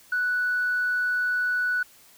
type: tone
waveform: sine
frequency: 1480 Hz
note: F#6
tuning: in tune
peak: -21 dBFS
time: 0.12-1.83 s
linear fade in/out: 5 ms
effects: tanh soft clip ceiling -18 dBFS + white hiss -54 dBFS RMS until 2.17 s